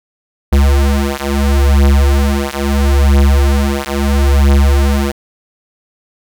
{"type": "beating tone pair", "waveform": "square", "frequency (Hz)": [69.3, 70.05], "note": ["C#2", "C#2"], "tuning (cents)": [0, 19], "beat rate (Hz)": 0.75, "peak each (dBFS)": -12, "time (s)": [0.52, 5.12], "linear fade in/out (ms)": 10, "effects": []}